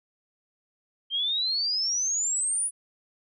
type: exponential sweep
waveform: sine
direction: up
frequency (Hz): 3136 to 10000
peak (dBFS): -24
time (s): 1.1-2.71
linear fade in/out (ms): 50
effects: none